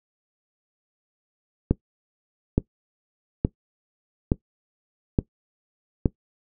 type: click train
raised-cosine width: 3 ms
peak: -5 dBFS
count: 6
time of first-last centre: 1.71-6.058 s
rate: 1.15 Hz
effects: noise-tail reverb RT60 0.1 s tail -19 dB re dry